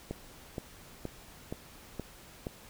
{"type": "click train", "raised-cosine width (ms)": 2, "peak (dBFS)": -22, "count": 6, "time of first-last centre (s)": [0.11, 2.468], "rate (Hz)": 2.12, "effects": ["pink hiss -53 dBFS RMS until 2.69 s"]}